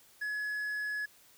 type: tone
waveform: triangle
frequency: 1694 Hz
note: G#6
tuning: 34 cents sharp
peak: -31 dBFS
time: 0.21-1.06 s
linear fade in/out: 10 ms
effects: white hiss -61 dBFS RMS until 1.37 s